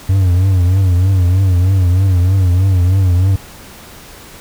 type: tone with vibrato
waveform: triangle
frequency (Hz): 92.5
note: F#2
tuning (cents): 0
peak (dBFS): -6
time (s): 0.09-3.36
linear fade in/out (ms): 5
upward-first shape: triangle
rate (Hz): 3.2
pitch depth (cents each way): 110
effects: pink hiss -36 dBFS RMS until 4.4 s